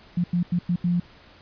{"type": "tone bursts at uneven times", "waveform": "sine", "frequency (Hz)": 175.1, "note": "F3", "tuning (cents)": 5, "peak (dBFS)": -19, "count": 5, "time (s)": [[0.17, 0.24], [0.33, 0.43], [0.52, 0.59], [0.69, 0.76], [0.84, 1]], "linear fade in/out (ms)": 5, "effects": ["pink hiss -51 dBFS RMS until 1.41 s", "resampled to 11025 Hz"]}